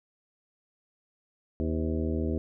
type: harmonic tone with a mistuned harmonic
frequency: 80.1 Hz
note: E2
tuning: 49 cents flat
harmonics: 1 / 2 / 3 / 4 / 5 / 6 / 7 / 8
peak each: -30 / -38 / -32 / -34 / -36 / -39 / -49 / -44 dBFS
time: 1.6-2.38 s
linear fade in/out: 0 ms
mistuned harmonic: 6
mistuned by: +94 cents
effects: none